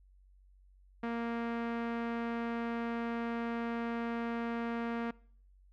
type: tone with low-pass filter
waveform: sawtooth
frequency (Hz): 233.1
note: A#3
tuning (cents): 0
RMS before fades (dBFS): -36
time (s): 1.03-5.11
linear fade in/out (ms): 5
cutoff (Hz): 1900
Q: 1.1
effects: noise-tail reverb RT60 0.6 s tail -24 dB re dry + added 47 Hz sine -59 dBFS peak until 5.72 s